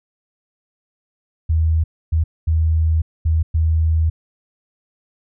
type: tone bursts at uneven times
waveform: sine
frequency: 80.1 Hz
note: E2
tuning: 49 cents flat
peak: -13 dBFS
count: 5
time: 1.49-1.84 / 2.12-2.24 / 2.47-3.02 / 3.25-3.43 / 3.54-4.1 s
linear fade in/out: 10 ms
effects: none